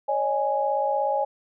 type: chord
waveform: sine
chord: C# suspended second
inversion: none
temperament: equal with one note detuned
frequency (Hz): 554.4 / 610.9 / 830.6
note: C#5 / D#5 / G#5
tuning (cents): 0 / -32 / 0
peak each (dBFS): -26 / -28 / -24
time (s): 0.08-1.25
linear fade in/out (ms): 10
effects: none